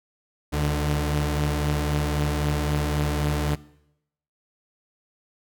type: tone pair together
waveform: sawtooth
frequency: 72.5 / 148.82 Hz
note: D2 / D3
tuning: -22 / +23 cents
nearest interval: octave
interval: 1245 cents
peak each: -21 dBFS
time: 0.52-3.56 s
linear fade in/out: 20 ms
effects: noise-tail reverb RT60 0.8 s tail -20 dB re dry